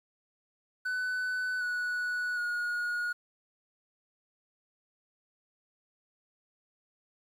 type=tone with pitch steps; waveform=triangle; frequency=1500 / 1471.7 / 1443.9 Hz; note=F#6 / F#6 / F#6; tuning=+23 / -10 / -43 cents; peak=-28 dBFS; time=0.85-3.13 s; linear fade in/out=10 ms; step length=760 ms; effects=10-bit